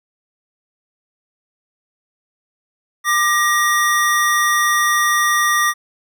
square tone pair together, 1191.9 / 1892 Hz, D6 / A#6, +25 / +25 cents, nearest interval minor sixth, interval 800 cents, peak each -17 dBFS, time 3.04-5.74 s, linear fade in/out 50 ms, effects none

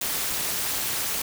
white noise with amplitude modulation, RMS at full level -24 dBFS, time 0.01-1.22 s, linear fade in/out 5 ms, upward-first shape sine, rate 237 Hz, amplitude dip 80%, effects none

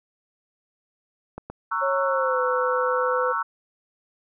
clicks, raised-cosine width 1 ms, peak -20 dBFS, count 2, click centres 1.38 / 1.5 s
sine chord, F# dominant seventh, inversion first, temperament just, 925 / 1110 / 1332 / 1480 Hz, A#5 / C#6 / E6 / F#6, -14 / +2 / +18 / 0 cents, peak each -30 / -28 / -26 / -31 dBFS, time 1.71-3.43 s, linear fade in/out 10 ms
sine tone with pitch glide, 550 to 504.4 Hz, C#5 to B4, -14 to +36 cents, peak -23 dBFS, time 1.81-3.33 s, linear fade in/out 20 ms, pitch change -150 cents, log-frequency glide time 2.03-2.41 s
effects none

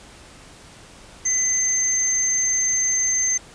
sine tone pair together, 2008 / 6287 Hz, B6 / G8, +28 / +4 cents, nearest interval octave + minor sixth, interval 1976 cents, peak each -30 / -18 dBFS, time 1.25-3.38 s, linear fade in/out 10 ms, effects pink hiss -45 dBFS RMS until 3.54 s + resampled to 22050 Hz

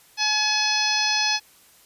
harmonic tone, 851 Hz, G#5, 42 cents sharp, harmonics 1 / 2 / 3 / 4 / 5 / 6 / 7, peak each -28 / -29 / -26 / -30 / -27 / -25 / -29 dBFS, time 0.17-1.4 s, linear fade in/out 50 ms, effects white hiss -54 dBFS RMS until 1.85 s + resampled to 32000 Hz

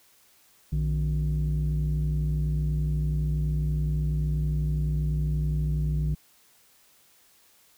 sine tone pair together, 60.6 / 152.7 Hz, B1 / D#3, -32 / -32 cents, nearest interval octave + major third, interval 1600 cents, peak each -24 dBFS, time 0.72-6.15 s, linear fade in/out 10 ms, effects tanh soft clip ceiling -20 dBFS + white hiss -60 dBFS RMS until 7.77 s

